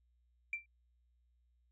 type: tone with exponential decay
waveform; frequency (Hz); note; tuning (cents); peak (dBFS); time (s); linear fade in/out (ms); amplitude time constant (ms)
sine; 2352; D7; +2; -31; 0.53-0.66; 2; 28
effects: tanh soft clip ceiling -28 dBFS + added 60 Hz sine -70 dBFS peak until 1.71 s